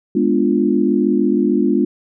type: chord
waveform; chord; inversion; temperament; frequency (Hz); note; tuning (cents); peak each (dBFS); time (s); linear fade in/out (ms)
sine; G# diminished seventh; none; equal; 207.7 / 246.9 / 293.7 / 349.2; G#3 / B3 / D4 / F4; 0 / 0 / 0 / 0; -18; 0.15-1.85; 5
effects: none